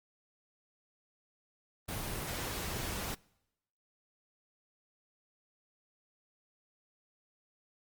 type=noise; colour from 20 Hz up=pink; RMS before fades=-38 dBFS; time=1.88-3.15 s; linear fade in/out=10 ms; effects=noise-tail reverb RT60 0.9 s tail -25 dB re dry + Opus 32 kbps